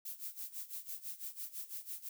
violet noise with tremolo, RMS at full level -42 dBFS, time 0.05-2.09 s, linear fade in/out 5 ms, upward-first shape sine, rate 6 Hz, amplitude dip 85%, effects none

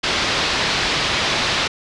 white low-pass noise, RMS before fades -20 dBFS, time 0.03-1.68 s, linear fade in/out 10 ms, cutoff 4600 Hz, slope 24 dB/octave, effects resampled to 24000 Hz

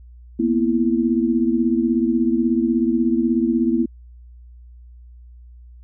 sine tone cluster, 232.6 / 249 / 331.3 Hz, A#3 / B3 / E4, -4 / +14 / +9 cents, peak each -20 dBFS, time 0.39-3.86 s, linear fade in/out 10 ms, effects added 60 Hz sine -40 dBFS peak until 5.83 s

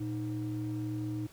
triangle ring-modulated tone, 213.4 Hz, G#3, 47 cents sharp, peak -26 dBFS, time 0-1.27 s, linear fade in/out 10 ms, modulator 96.6 Hz, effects tanh soft clip ceiling -28 dBFS + pink hiss -57 dBFS RMS until 1.32 s

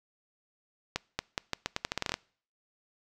accelerating click train, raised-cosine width 0.2 ms, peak -12 dBFS, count 14, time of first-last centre 0.96-2.141 s, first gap 230 ms, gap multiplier 0.82, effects noise-tail reverb RT60 0.5 s tail -25 dB re dry

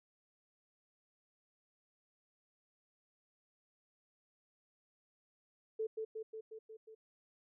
sine tone with echo, 440 Hz, A4, in tune, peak -34 dBFS, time 5.79-5.87 s, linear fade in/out 10 ms, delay 180 ms, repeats 6, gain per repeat -3 dB, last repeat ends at 6.95 s, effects none

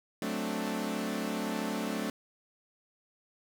sawtooth chord, D dominant seventh, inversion first, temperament equal, 185 / 220 / 261.6 / 293.7 Hz, F#3 / A3 / C4 / D4, 0 / 0 / 0 / 0 cents, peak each -35 / -31 / -35 / -34 dBFS, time 0.22-2.1 s, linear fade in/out 2 ms, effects none

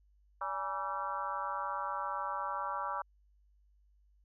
harmonic tone with a mistuned harmonic, 192.9 Hz, G3, 28 cents flat, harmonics 3 / 4 / 5 / 6 / 7 / 8, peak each -45 / -42 / -39 / -39 / -41 / -49 dBFS, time 0.41-3.02 s, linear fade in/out 5 ms, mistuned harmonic 4, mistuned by +120 cents, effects added 50 Hz sine -64 dBFS peak until 4.24 s

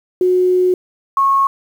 sine tone pair in turn, 365.1 / 1094.1 Hz, F#4 / C#6, -23 / -23 cents, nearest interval octave + perfect fifth, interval 1900 cents, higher second, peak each -10 dBFS, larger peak neither, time 0.21-0.74 / 1.17-1.47 s, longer first, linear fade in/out 2 ms, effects 7-bit

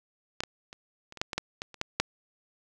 clicks, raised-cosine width 0.2 ms, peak -12 / -17 / -27 / -28 / -26 / -10 / -16 / -11 / -17 / -29 / -12 / -6 dBFS, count 12, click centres 0.405 / 0.436 / 0.729 / 1.124 / 1.173 / 1.215 / 1.332 / 1.38 / 1.619 / 1.743 / 1.814 / 2 s, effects none

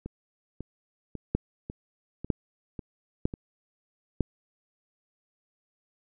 two click trains, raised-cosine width 3 ms, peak -23 / -11 dBFS, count 7 / 4, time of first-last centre 0.06-3.339 / 1.35-4.207 s, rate 1.83 / 1.05 Hz, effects none

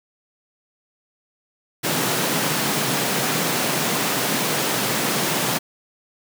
pink high-pass noise, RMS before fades -22 dBFS, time 1.83-5.59 s, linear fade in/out 20 ms, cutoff 130 Hz, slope 48 dB/octave, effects none

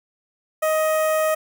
sawtooth tone with notch filter, 627 Hz, D#5, 13 cents sharp, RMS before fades -20 dBFS, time 0.62-1.35 s, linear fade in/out 10 ms, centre 4200 Hz, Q 0.58, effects none

